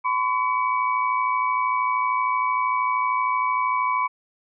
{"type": "tone cluster", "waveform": "sine", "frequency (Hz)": [1012, 1125, 2272], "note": ["B5", "C#6", "C#7"], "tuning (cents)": [42, 25, 42], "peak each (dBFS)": [-21, -27, -29], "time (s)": [0.04, 4.08], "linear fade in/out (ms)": 20, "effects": []}